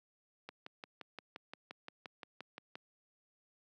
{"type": "click train", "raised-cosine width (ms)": 0.3, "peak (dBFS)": -29, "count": 14, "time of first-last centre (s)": [0.49, 2.755], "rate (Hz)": 5.74, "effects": ["high-pass 200 Hz 12 dB/octave"]}